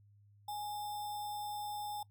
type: tone with sample-and-hold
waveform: sine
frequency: 830.6 Hz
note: G#5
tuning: in tune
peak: -38 dBFS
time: 0.48-2.03 s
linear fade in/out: 5 ms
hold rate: 4410 Hz
effects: noise-tail reverb RT60 0.1 s tail -20 dB re dry + added 102 Hz sine -61 dBFS peak until 2.1 s